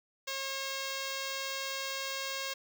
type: tone with notch filter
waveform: 5% pulse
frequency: 541 Hz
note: C#5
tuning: 42 cents flat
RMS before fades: -37 dBFS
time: 0.27-2.54 s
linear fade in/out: 10 ms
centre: 11000 Hz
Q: 1.2
effects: none